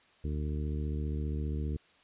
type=harmonic tone; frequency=75 Hz; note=D2; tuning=37 cents sharp; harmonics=1 / 2 / 3 / 4 / 5 / 6; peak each=-32 / -38 / -42 / -44 / -46 / -48 dBFS; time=0.24-1.77 s; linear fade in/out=5 ms; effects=white hiss -63 dBFS RMS until 2.03 s + resampled to 8000 Hz